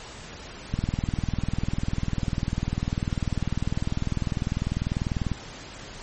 click train, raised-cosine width 5 ms, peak -13 dBFS, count 93, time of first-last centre 0.74-5.317 s, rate 20.1 Hz, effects pink hiss -41 dBFS RMS until 6.02 s + MP3 32 kbps

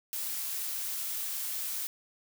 blue noise, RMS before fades -35 dBFS, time 0.13-1.87 s, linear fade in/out 0 ms, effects none

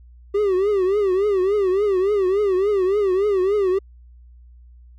triangle tone with vibrato, 392 Hz, G4, in tune, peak -14 dBFS, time 0.34-3.79 s, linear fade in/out 10 ms, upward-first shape triangle, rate 3.5 Hz, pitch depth 150 cents each way, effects added 60 Hz sine -43 dBFS peak until 4.98 s

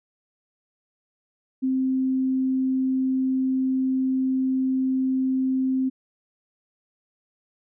sine tone, 261.6 Hz, C4, in tune, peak -20 dBFS, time 1.62-5.9 s, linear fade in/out 20 ms, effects none

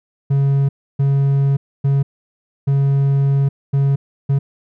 triangle tone bursts at uneven times, 138.59 Hz, C#3, in tune, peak -10 dBFS, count 6, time 0.3-0.69 / 0.99-1.57 / 1.84-2.03 / 2.67-3.49 / 3.73-3.96 / 4.29-4.39 s, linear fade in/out 10 ms, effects none

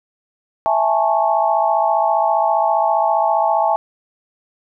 sine chord, A major seventh, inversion second, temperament just, 660 / 825 / 880 / 1100 Hz, E5 / G#5 / A5 / C#6, +2 / -12 / 0 / -14 cents, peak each -18 / -18 / -18 / -24 dBFS, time 0.66-3.76 s, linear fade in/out 0 ms, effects none

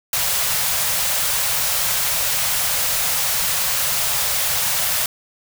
white band-stop noise, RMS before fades -20 dBFS, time 0.13-5.06 s, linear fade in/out 2 ms, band 180 to 480 Hz, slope 48 dB/octave, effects none

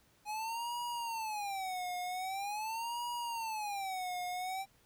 square tone with vibrato, 830.6 Hz, G#5, in tune, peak -37 dBFS, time 0.25-4.66 s, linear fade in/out 50 ms, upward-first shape sine, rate 0.44 Hz, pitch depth 250 cents each way, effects pink hiss -68 dBFS RMS until 4.85 s

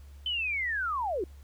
sine linear sweep, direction down, 3081 to 330 Hz, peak -28 dBFS, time 0.26-1.24 s, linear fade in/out 2 ms, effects added 70 Hz sine -46 dBFS peak until 1.43 s + pink hiss -63 dBFS RMS until 1.43 s

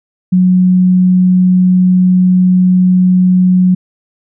sine tone, 183 Hz, F#3, 19 cents flat, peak -5 dBFS, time 0.32-3.75 s, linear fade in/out 10 ms, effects none

